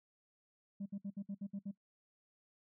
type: tone bursts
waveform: sine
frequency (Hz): 198.8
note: G3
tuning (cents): +25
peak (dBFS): -37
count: 8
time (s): 0.8-1.714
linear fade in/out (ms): 10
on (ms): 60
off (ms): 62
effects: noise-tail reverb RT60 0.1 s tail -19 dB re dry + tanh soft clip ceiling -37 dBFS